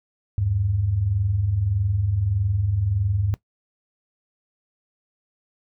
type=tone pair together; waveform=sine; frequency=79.27 / 100.9 Hz; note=D#2 / G#2; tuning=+33 / -49 cents; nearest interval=major third; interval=418 cents; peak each=-28 / -20 dBFS; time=0.38-3.34 s; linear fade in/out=0 ms; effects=noise-tail reverb RT60 0.1 s tail -18 dB re dry